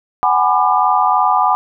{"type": "chord", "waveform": "sine", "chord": "G# half-diminished seventh", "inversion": "third", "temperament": "just", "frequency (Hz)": [747.5, 830.6, 996.7, 1196.1], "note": ["F#5", "G#5", "B5", "D6"], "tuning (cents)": [17, 0, 16, 31], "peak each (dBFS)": -16, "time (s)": [0.23, 1.55], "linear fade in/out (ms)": 0, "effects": []}